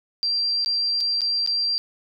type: tone with dropouts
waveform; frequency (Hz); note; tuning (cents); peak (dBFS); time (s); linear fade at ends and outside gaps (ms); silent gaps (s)
sine; 4723; D8; +9; -20; 0.23-1.78; 0; 0.647-0.66 / 1.005-1.009 / 1.208-1.217 / 1.463-1.474
effects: none